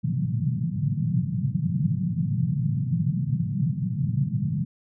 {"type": "band-pass noise", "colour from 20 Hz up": "white", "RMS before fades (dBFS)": -25, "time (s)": [0.03, 4.65], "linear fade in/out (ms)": 10, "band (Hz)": [110, 180], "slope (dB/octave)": 48, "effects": []}